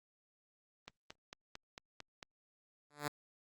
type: click train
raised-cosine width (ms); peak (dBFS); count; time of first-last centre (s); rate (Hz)
0.2; -29; 7; 0.88-2.228; 4.45
type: tone with exponential growth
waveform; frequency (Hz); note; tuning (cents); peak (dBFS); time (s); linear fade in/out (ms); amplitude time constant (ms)
5% pulse; 146.83; D3; 0; -22; 2.9-3.08; 5; 37
effects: Opus 32 kbps